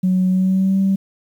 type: tone with pitch glide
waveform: sine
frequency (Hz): 185 to 193.53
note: F#3 to G3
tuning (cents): 0 to -22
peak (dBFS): -12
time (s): 0.03-0.96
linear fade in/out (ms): 10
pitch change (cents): +78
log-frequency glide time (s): 0.29-0.79
effects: tanh soft clip ceiling -9 dBFS + 8-bit